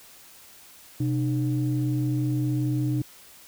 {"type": "tone pair together", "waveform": "sine", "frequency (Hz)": [127.44, 303.1], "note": ["C3", "D#4"], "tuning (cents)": [-45, -45], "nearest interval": "octave + minor third", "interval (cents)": 1500, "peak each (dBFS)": [-23, -26], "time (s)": [1, 3.02], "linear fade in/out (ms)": 5, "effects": ["tanh soft clip ceiling -16 dBFS", "white hiss -50 dBFS RMS until 3.47 s"]}